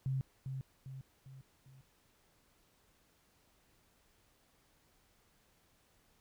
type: tone with echo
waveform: sine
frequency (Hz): 133.1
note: C3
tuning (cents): +30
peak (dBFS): -32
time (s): 0.06-0.21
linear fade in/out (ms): 0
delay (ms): 400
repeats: 4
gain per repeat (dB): -6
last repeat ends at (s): 1.81
effects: pink hiss -71 dBFS RMS until 6.2 s